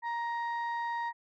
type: tone pair together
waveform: sine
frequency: 938 / 1876 Hz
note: A#5 / A#6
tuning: +11 / +11 cents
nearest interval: octave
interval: 1200 cents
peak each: -30 / -36 dBFS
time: 0.02-1.13 s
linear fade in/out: 50 ms
effects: tanh soft clip ceiling -29 dBFS